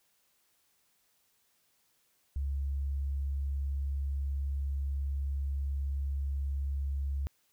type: tone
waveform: sine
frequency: 69.3 Hz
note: C#2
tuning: in tune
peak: -30 dBFS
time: 2.36-7.27 s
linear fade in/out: 0 ms
effects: white hiss -72 dBFS RMS until 7.52 s